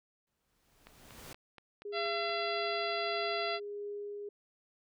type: noise with exponential growth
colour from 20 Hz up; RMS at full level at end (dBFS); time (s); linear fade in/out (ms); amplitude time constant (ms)
pink; -46; 0.27-1.33; 2; 230
type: click train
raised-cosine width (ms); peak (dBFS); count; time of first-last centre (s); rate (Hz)
0.3; -34; 7; 0.87-2.295; 4.21
type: tone with tremolo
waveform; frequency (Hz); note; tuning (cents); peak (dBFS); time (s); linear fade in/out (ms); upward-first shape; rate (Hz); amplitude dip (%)
sine; 410; G#4; -22; -37; 1.85-4.29; 5; triangle; 1.6; 25
type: harmonic tone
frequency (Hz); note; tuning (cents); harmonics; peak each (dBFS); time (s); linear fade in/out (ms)
678; E5; +49; 1 / 2 / 3 / 4 / 5 / 6 / 7; -36 / -39 / -41 / -42 / -43 / -44 / -44; 1.92-3.6; 50
effects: none